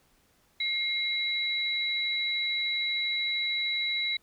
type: tone pair together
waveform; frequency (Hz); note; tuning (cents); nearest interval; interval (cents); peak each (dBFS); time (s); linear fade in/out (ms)
sine; 2132 / 3919; C7 / B7; +32 / -14; major seventh; 1054; -30 / -29; 0.6-4.17; 5
effects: pink hiss -66 dBFS RMS until 4.22 s